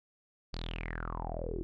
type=tone with low-pass filter sweep; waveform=sawtooth; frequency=41.2 Hz; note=E1; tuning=in tune; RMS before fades=-38 dBFS; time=0.53-1.63 s; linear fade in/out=0 ms; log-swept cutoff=4700 to 330 Hz; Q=9.6; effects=none